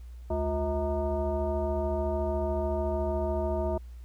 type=tone with frequency modulation; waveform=sine; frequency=356.8 Hz; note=F4; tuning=37 cents sharp; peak=-26 dBFS; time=0.3-3.78 s; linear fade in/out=5 ms; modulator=283 Hz; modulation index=1.6; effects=added 60 Hz sine -41 dBFS peak until 4.04 s + pink hiss -65 dBFS RMS until 4.04 s